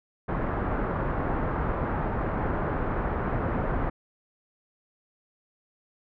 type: low-pass noise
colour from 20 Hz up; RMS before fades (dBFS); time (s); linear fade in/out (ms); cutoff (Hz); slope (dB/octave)
pink; -28; 0.28-3.9; 10; 1500; 24
effects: none